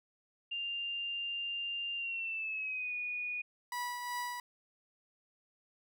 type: tone with pitch glide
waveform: sine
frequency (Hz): 2794 to 2461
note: F7 to D#7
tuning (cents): 0 to -20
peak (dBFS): -35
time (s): 0.51-3.42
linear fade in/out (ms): 10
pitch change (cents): -220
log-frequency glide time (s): 1.96-2.94
type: tone with tremolo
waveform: 30% pulse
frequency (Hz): 977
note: B5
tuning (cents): -19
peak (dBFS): -32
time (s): 3.72-4.4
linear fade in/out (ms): 2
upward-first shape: triangle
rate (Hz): 2.7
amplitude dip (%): 45
effects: none